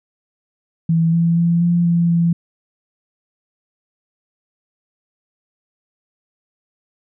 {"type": "tone with pitch steps", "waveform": "sine", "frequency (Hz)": [164.6, 168, 169.8, 172.6, 170.4, 169.2], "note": ["E3", "E3", "F3", "F3", "F3", "E3"], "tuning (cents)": [-2, 33, -48, -20, -42, 45], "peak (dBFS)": -12, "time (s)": [0.89, 2.33], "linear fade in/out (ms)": 5, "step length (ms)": 240, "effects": []}